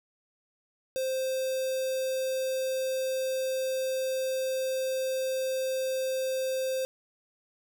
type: tone with notch filter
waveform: square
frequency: 523.3 Hz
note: C5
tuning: in tune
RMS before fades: -30 dBFS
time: 0.96-6.85 s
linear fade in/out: 0 ms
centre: 1800 Hz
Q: 0.99
effects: 10-bit